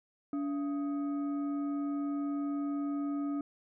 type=tone with frequency modulation; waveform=sine; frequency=286 Hz; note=D4; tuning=46 cents flat; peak=-31 dBFS; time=0.33-3.41 s; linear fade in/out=2 ms; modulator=966 Hz; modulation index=0.32; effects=none